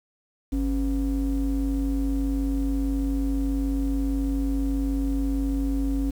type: ring-modulated tone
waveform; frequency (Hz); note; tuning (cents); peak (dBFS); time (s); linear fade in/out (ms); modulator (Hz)
triangle; 112.8; A2; +44; -17; 0.52-6.11; 10; 162
effects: 8-bit